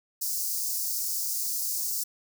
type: high-pass noise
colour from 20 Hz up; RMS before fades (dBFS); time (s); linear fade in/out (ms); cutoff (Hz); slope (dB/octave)
white; -30; 0.21-2.04; 10; 4800; 48
effects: none